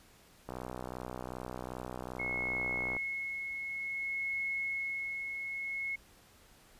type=click train; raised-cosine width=1 ms; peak=-26 dBFS; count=156; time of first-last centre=0.49-2.966 s; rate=62.6 Hz
type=tone with tremolo; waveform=sine; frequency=2178 Hz; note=C#7; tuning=31 cents flat; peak=-32 dBFS; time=2.19-5.96 s; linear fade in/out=10 ms; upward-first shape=sine; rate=0.55 Hz; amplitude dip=40%
effects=pink hiss -61 dBFS RMS until 6.79 s + resampled to 32000 Hz